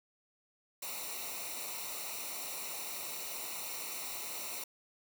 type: noise with comb filter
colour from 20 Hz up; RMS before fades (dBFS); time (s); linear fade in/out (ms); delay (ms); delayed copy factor
white; -41; 0.82-4.64; 5; 0.61; -0.75
effects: none